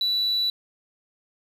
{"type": "tone", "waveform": "sine", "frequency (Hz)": 3951, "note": "B7", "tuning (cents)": 0, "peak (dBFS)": -19, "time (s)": [0.01, 0.5], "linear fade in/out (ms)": 2, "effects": ["tanh soft clip ceiling -19 dBFS", "8-bit"]}